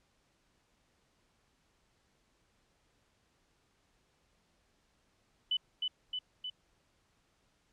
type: tone with echo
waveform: sine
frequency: 3000 Hz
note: F#7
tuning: 23 cents sharp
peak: -28 dBFS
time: 5.51-5.57 s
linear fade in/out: 5 ms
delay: 310 ms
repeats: 3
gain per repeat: -3 dB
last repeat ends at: 6.5 s
effects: pink hiss -73 dBFS RMS until 7.72 s + low-pass 8000 Hz 12 dB/octave